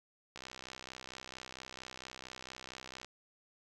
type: click train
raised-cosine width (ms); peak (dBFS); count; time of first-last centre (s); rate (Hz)
0.2; -28; 174; 0.36-3.046; 64.4
effects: none